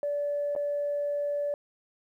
sine tone with dropouts, 579 Hz, D5, 25 cents flat, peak -26 dBFS, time 0.03-1.54 s, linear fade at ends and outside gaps 1 ms, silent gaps 0.552-0.562 s, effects tanh soft clip ceiling -22 dBFS + 11-bit

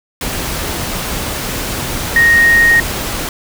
sine tone in noise, 1864.7 Hz, A#6, in tune, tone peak -6 dBFS, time 2.16-2.8 s, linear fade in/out 2 ms, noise pink, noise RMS -20 dBFS, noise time 0.21-3.29 s, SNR +11 dB, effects none

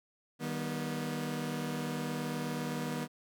sawtooth chord, Eb augmented, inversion none, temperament just, 155.56 / 194.45 / 243.1 Hz, Eb3 / G3 / B3, 0 / -14 / -27 cents, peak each -34 / -38 / -33 dBFS, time 0.39-3.08 s, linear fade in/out 50 ms, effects none

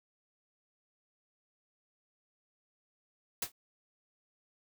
white noise with exponential decay, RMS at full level -28 dBFS, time 3.42-3.52 s, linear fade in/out 5 ms, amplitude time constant 20 ms, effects none

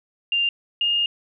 sine tone pair in turn, 2794 / 2833 Hz, F7 / F7, 0 / +24 cents, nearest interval unison, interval 24 cents, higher second, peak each -18 dBFS, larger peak neither, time 0.32-0.49 / 0.81-1.06 s, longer second, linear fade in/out 2 ms, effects none

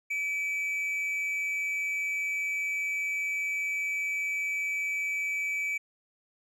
triangle tone pair together, 2300 / 2485 Hz, D7 / D#7, -37 / -3 cents, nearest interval minor second, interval 134 cents, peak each -27 / -39 dBFS, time 0.1-5.78 s, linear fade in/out 10 ms, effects none

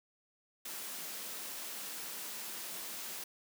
white high-pass noise, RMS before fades -43 dBFS, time 0.65-3.24 s, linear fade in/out 5 ms, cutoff 160 Hz, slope 96 dB/octave, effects none

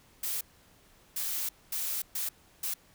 blue noise bursts at uneven times, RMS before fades -33 dBFS, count 5, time 0.23-0.41 / 1.16-1.49 / 1.72-2.02 / 2.15-2.29 / 2.63-2.74 s, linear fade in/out 5 ms, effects pink hiss -61 dBFS RMS until 2.94 s

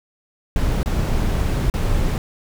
brown noise with dropouts, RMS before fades -19 dBFS, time 0.56-2.18 s, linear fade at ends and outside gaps 1 ms, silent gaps 0.831-0.859 / 1.7-1.739 s, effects none

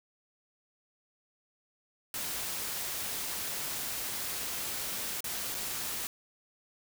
white noise with dropouts, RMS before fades -36 dBFS, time 2.14-6.07 s, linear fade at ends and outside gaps 1 ms, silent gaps 5.206-5.242 / 5.545-5.549 s, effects none

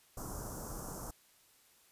pink band-stop noise, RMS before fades -43 dBFS, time 0.17-1.11 s, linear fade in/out 5 ms, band 1400 to 5600 Hz, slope 48 dB/octave, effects white hiss -66 dBFS RMS until 1.91 s + resampled to 32000 Hz

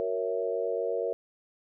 sine chord, F# dominant seventh, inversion none, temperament equal, 370 / 466.2 / 554.4 / 659.3 Hz, F#4 / A#4 / C#5 / E5, 0 / 0 / 0 / 0 cents, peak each -36 / -30 / -33 / -35 dBFS, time 0-1.13 s, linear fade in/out 0 ms, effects none

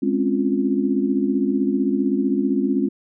sine chord, Db major seventh, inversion second, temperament equal, 207.7 / 261.6 / 277.2 / 349.2 Hz, Ab3 / C4 / Db4 / F4, 0 / 0 / 0 / 0 cents, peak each -23 / -22 / -22 / -25 dBFS, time 0.02-2.89 s, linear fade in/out 10 ms, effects none

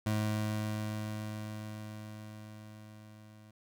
25% pulse tone with level ramp, 107.1 Hz, A2, 46 cents flat, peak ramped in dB -25 to -50 dBFS, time 0.06-3.51 s, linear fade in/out 5 ms, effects none

